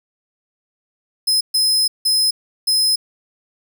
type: tone bursts at uneven times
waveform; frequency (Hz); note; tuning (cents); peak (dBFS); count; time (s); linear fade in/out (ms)
sawtooth; 5100; D#8; +42; -11; 4; 1.27-1.41 / 1.54-1.88 / 2.05-2.31 / 2.67-2.96; 10
effects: 8-bit